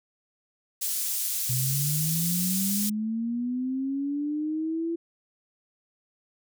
pink high-pass noise, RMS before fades -29 dBFS, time 0.81-2.9 s, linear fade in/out 10 ms, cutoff 7700 Hz, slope 12 dB/octave
sine linear sweep, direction up, 122.8 to 337.5 Hz, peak -26 dBFS, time 1.49-4.96 s, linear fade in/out 10 ms
effects none

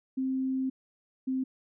sine tone pair in turn, 262.7 / 261.2 Hz, C4 / C4, +7 / -3 cents, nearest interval unison, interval 10 cents, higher first, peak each -27 / -27 dBFS, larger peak neither, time 0.17-0.7 / 1.27-1.44 s, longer first, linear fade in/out 10 ms, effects none

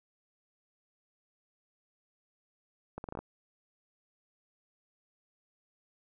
accelerating click train, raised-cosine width 1 ms, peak -25 dBFS, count 7, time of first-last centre 2.98-3.19 s, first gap 61 ms, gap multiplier 0.77, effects none

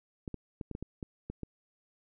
clicks, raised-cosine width 3 ms, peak -25 dBFS, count 9, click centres 0.278 / 0.343 / 0.612 / 0.713 / 0.751 / 0.826 / 1.028 / 1.3 / 1.433 s, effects none

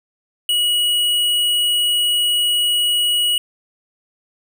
sine tone with tanh clipping, 2912 Hz, F#7, 28 cents flat, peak -16 dBFS, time 0.49-3.38 s, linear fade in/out 2 ms, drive 15 dB, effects none

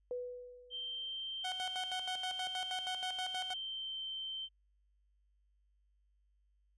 sine tone with exponential decay, 493.9 Hz, B4, in tune, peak -35 dBFS, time 0.11-1.17 s, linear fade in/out 1 ms, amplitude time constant 230 ms
sine tone with pitch glide, 3136 to 3111 Hz, G7 to G7, 0 to -14 cents, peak -39 dBFS, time 0.7-4.49 s, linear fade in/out 50 ms, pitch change -14 cents, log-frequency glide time 3.37-3.96 s
sawtooth tone with tremolo, 740 Hz, F#5, in tune, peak -34 dBFS, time 1.44-3.54 s, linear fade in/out 10 ms, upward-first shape square, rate 6.3 Hz, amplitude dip 75%
effects added 50 Hz sine -70 dBFS peak until 6.77 s + resampled to 24000 Hz

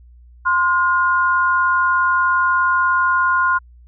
sine tone pair together, 1044.8 / 1428 Hz, C6 / F6, -3 / +38 cents, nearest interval perfect fourth, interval 541 cents, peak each -16 dBFS, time 0.45-3.59 s, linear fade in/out 20 ms, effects added 60 Hz sine -42 dBFS peak until 3.87 s

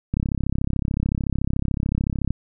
click train, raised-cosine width 5 ms, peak -10 dBFS, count 74, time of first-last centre 0.14-2.306 s, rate 33.7 Hz, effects none

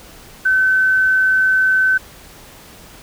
sine tone, 1526 Hz, G6, 47 cents flat, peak -11 dBFS, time 0.45-1.98 s, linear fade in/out 10 ms, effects pink hiss -41 dBFS RMS until 3.02 s

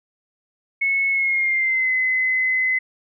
sine tone with pitch glide, 2195 to 2036 Hz, C#7 to C7, -18 to -48 cents, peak -17 dBFS, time 0.81-2.79 s, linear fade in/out 10 ms, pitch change -130 cents, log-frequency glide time 1.1-1.92 s, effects none

